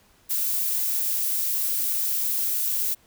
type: noise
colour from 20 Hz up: violet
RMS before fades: -25 dBFS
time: 0.29-2.95 s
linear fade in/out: 20 ms
effects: pink hiss -59 dBFS RMS until 3.06 s